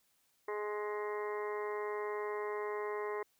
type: harmonic tone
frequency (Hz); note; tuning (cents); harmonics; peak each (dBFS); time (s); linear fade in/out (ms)
209.3; G#3; +14; 2 / 3 / 4 / 5 / 6 / 7 / 8 / 9 / 10; -37 / -49 / -47 / -43 / -53 / -57 / -59 / -48 / -52; 0.48-3.23; 5
effects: white hiss -74 dBFS RMS until 3.39 s